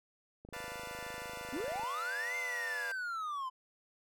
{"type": "click train", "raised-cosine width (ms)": 2, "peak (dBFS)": -37, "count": 37, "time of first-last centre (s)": [0.45, 1.835], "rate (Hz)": 26}
{"type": "chord", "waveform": "15% pulse", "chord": "B half-diminished seventh", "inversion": "none", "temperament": "equal", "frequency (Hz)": [493.9, 587.3, 698.5, 880], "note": ["B4", "D5", "F5", "A5"], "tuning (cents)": [0, 0, 0, 0], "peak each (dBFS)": [-39, -43, -41, -44], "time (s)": [0.53, 2.92], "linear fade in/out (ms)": 5}
{"type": "linear two-way sweep", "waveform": "triangle", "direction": "up then down", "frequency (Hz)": [219.3, 2109, 1006], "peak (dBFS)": -34, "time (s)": [1.52, 3.5], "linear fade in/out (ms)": 20, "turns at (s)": 2.36}
{"effects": []}